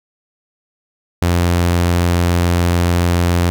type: tone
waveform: sawtooth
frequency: 87 Hz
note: F2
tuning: 6 cents flat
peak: -8 dBFS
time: 1.22-3.5 s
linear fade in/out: 0 ms
effects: none